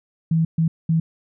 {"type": "tone bursts at uneven times", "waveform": "sine", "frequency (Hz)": 162.7, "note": "E3", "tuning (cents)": -22, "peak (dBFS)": -15, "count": 3, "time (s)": [[0.31, 0.45], [0.58, 0.68], [0.89, 1]], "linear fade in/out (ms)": 5, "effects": []}